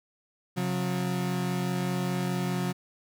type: tone pair together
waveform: 35% pulse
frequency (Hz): 135.6 / 180.53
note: C#3 / F#3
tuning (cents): -38 / -42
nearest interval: perfect fourth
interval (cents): 496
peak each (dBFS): -30 / -27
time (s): 0.56-2.73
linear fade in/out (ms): 20
effects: none